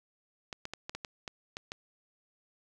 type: clicks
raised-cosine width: 0.2 ms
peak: -21 dBFS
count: 9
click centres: 0.528 / 0.654 / 0.736 / 0.895 / 0.95 / 1.048 / 1.278 / 1.569 / 1.719 s
effects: none